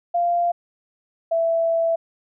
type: tone pair in turn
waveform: sine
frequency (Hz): 694 / 662.9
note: F5 / E5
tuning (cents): -11 / +10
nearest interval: minor second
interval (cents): 79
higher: first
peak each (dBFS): -17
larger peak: neither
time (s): 0.14-0.52 / 1.31-1.96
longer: second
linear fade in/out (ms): 10
effects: none